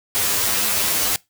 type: noise with comb filter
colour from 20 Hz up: white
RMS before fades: -20 dBFS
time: 0.15-1.16 s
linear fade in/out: 0 ms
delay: 10 ms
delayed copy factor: +0.9
effects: noise-tail reverb RT60 0.2 s tail -22 dB re dry